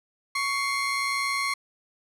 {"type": "tone pair together", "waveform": "30% pulse", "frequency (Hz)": [1114.5, 2108], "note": ["C#6", "C7"], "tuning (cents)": [9, 12], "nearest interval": "major seventh", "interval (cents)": 1103, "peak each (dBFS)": -25, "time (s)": [0.35, 1.54], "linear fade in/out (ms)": 5, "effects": ["low-pass 10000 Hz 12 dB/octave"]}